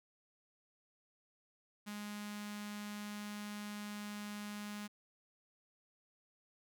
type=tone with notch filter; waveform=sawtooth; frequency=207.7 Hz; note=G#3; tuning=in tune; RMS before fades=-45 dBFS; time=1.86-4.88 s; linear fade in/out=20 ms; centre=470 Hz; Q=0.55; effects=none